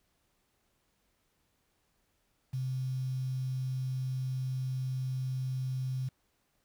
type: tone with quantisation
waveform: sine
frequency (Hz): 130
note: C3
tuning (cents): -11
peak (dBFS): -31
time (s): 2.53-6.09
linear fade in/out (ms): 10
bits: 9
effects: pink hiss -75 dBFS RMS until 6.64 s